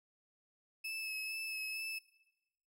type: tone with vibrato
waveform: 35% pulse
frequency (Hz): 2601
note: E7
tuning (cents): -24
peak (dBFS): -37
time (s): 0.84-1.99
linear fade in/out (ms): 10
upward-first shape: sine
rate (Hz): 2.2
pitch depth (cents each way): 21
effects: noise-tail reverb RT60 1.0 s tail -21 dB re dry